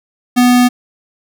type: tone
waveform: square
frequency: 246.9 Hz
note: B3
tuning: in tune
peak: -7 dBFS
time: 0.36-0.69 s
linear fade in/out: 20 ms
effects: none